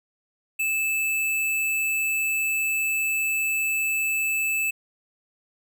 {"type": "tone", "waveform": "square", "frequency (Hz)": 2625, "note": "E7", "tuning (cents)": -8, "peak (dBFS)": -23, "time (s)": [0.59, 4.71], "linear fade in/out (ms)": 10, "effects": []}